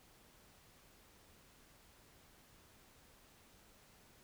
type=silence; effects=pink hiss -65 dBFS RMS until 4.23 s